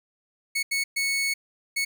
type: tone bursts at uneven times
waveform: sawtooth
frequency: 2209 Hz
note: C#7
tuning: 7 cents flat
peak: -20 dBFS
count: 4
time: 0.55-0.63 / 0.71-0.84 / 0.96-1.34 / 1.76-1.85 s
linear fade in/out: 10 ms
effects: none